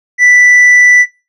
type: tone with tanh clipping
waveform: sine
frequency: 1975.5 Hz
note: B6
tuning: in tune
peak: -4 dBFS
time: 0.18-1.06 s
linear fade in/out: 50 ms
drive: 4 dB
effects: noise-tail reverb RT60 0.3 s tail -21 dB re dry